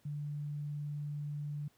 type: tone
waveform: sine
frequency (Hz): 146.83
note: D3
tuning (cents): 0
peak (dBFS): -36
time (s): 0.05-1.68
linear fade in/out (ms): 5
effects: pink hiss -70 dBFS RMS until 1.77 s + high-pass 80 Hz 12 dB/octave